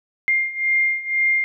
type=beating tone pair; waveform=sine; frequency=2111 / 2113 Hz; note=C7 / C7; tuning=+15 / +16 cents; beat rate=2 Hz; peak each=-22 / -19 dBFS; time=0.28-1.44 s; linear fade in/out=0 ms; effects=none